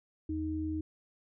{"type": "tone pair together", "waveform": "sine", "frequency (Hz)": [82.46, 311.9], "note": ["E2", "D#4"], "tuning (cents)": [1, 4], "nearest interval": "octave + major seventh", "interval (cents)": 2303, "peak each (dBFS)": [-37, -33], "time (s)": [0.29, 0.81], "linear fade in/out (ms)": 5, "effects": []}